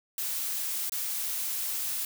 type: noise with dropouts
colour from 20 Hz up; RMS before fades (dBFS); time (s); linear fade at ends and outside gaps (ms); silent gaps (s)
blue; -32; 0.18-2.05; 2; 0.896-0.92
effects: none